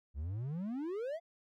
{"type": "exponential sweep", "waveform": "triangle", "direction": "up", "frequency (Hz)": [65.4, 698.5], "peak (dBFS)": -34, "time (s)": [0.14, 1.2], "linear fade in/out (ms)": 50, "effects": []}